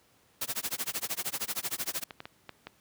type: noise with tremolo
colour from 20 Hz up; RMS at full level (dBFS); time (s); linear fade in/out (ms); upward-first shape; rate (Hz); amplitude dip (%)
white; -31; 0.41-2.04; 5; sine; 13; 100
type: clicks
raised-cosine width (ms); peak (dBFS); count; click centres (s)
0.3; -24; 5; 2.108 / 2.204 / 2.255 / 2.493 / 2.67
effects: pink hiss -65 dBFS RMS until 2.8 s + high-pass 80 Hz 12 dB/octave